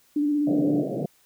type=tone with vibrato; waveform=sine; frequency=293.7 Hz; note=D4; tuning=in tune; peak=-20 dBFS; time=0.16-0.82 s; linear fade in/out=5 ms; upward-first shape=square; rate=16 Hz; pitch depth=25 cents each way
type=band-pass noise; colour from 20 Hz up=pink; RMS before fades=-28 dBFS; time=0.47-1.06 s; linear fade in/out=5 ms; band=130 to 690 Hz; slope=96 dB/octave
effects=white hiss -61 dBFS RMS until 1.25 s